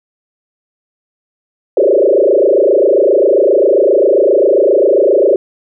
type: tone with frequency modulation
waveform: sine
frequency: 473.5 Hz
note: A#4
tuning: 27 cents sharp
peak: -6 dBFS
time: 1.77-5.36 s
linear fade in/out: 2 ms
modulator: 27.5 Hz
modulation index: 4.1
effects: none